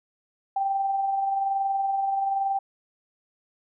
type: tone with amplitude modulation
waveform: sine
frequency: 784 Hz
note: G5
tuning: in tune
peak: -21 dBFS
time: 0.56-2.59 s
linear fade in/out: 5 ms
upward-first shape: sine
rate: 21.1 Hz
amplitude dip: 35%
effects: none